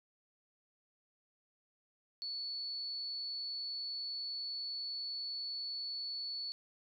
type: tone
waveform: sine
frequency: 4435 Hz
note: C#8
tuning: in tune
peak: -38 dBFS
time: 2.22-6.52 s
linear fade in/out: 0 ms
effects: none